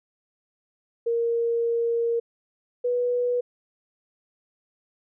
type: tone pair in turn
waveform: sine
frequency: 466.2 / 489.3 Hz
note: A#4 / B4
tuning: 0 / -16 cents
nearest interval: minor second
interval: 84 cents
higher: second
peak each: -21 / -21 dBFS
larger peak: neither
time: 1.06-2.2 / 2.84-3.41 s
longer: first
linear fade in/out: 10 ms
effects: none